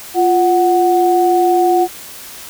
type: tone pair together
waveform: sine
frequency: 349.2 / 740 Hz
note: F4 / F#5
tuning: 0 / 0 cents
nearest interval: octave + minor second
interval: 1300 cents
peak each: -12 dBFS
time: 0.14-1.88 s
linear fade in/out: 50 ms
effects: white hiss -33 dBFS RMS until 2.49 s